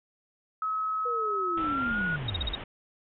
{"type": "tone with pitch glide", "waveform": "sine", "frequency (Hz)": [1284, 1449.6], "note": ["E6", "F#6"], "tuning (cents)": [-46, -36], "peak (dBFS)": -27, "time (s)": [0.62, 2.16], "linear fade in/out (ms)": 2, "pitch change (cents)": 210, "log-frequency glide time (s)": [1.52, 2.02]}
{"type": "linear sweep", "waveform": "sine", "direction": "down", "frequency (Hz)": [493.8, 33.38], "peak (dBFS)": -32, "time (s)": [1.05, 2.54], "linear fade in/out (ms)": 10}
{"type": "low-pass noise", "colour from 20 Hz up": "pink", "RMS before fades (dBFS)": -40, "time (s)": [1.57, 2.64], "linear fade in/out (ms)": 5, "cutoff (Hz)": 3500, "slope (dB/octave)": 96}
{"type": "tone bursts", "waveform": "sine", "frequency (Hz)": 3745, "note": "A#7", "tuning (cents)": 7, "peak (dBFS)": -27, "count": 5, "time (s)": [2.28, 2.553], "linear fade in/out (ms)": 5, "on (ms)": 21, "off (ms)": 42}
{"effects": []}